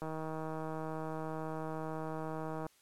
click train, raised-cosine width 1 ms, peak -27 dBFS, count 419, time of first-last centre 0.02-2.666 s, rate 158 Hz, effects white hiss -67 dBFS RMS until 2.81 s + low-pass 12000 Hz 12 dB/octave

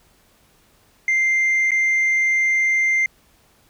sine tone with dropouts, 2093 Hz, C7, in tune, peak -13 dBFS, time 1.08-3.06 s, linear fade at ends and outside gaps 2 ms, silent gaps 1.708-1.717 s, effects tanh soft clip ceiling -14 dBFS + pink hiss -57 dBFS RMS until 3.69 s

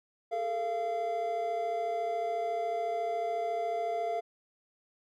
triangle tone cluster, 418.4 / 452.4 / 688 Hz, G#4 / A4 / F5, +13 / +48 / -26 cents, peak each -38 / -35 / -29 dBFS, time 0.31-4.21 s, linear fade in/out 20 ms, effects none

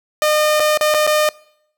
sawtooth tone with dropouts, 608 Hz, D#5, 40 cents flat, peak -9 dBFS, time 0.22-1.29 s, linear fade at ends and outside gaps 1 ms, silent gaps 0.598-0.602 / 0.774-0.81 / 0.941-0.945 / 1.067-1.074 s, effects noise-tail reverb RT60 0.7 s tail -23 dB re dry

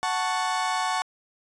35% pulse chord, F# minor, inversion none, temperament equal, 740 / 880 / 1108.7 Hz, F#5 / A5 / C#6, 0 / 0 / 0 cents, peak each -27 dBFS, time 0.03-1.02 s, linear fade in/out 0 ms, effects resampled to 22050 Hz

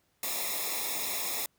white noise with comb filter, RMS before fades -33 dBFS, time 0.23-1.46 s, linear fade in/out 2 ms, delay 0.66 ms, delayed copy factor -0.9, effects pink hiss -72 dBFS RMS until 1.58 s + high-pass 60 Hz 12 dB/octave

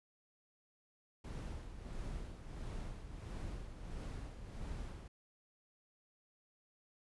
brown noise with tremolo, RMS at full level -43 dBFS, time 1.24-5.08 s, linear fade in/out 5 ms, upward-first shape sine, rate 1.5 Hz, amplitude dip 55%, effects resampled to 24000 Hz

